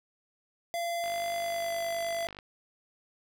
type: tone with pitch glide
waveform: square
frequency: 684 to 674.6 Hz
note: F5 to E5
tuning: -36 to +40 cents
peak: -31 dBFS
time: 0.74-2.27 s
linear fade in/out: 0 ms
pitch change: -24 cents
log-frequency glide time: 1.31-1.75 s
type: click train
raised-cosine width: 0.3 ms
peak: -28 dBFS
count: 68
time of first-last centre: 1.04-2.388 s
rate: 49.7 Hz
effects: none